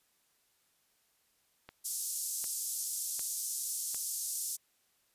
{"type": "click train", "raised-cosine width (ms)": 0.3, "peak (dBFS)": -31, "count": 4, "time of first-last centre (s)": [1.69, 3.946], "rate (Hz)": 1.33}
{"type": "band-pass noise", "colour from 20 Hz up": "white", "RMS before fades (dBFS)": -37, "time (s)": [1.84, 4.57], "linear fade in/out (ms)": 20, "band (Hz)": [5800, 12000], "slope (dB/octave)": 24}
{"effects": ["white hiss -73 dBFS RMS until 5.14 s", "resampled to 32000 Hz"]}